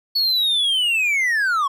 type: linear sweep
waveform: triangle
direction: down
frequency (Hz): 4435 to 1070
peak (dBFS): -15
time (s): 0.15-1.68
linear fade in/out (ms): 10
effects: none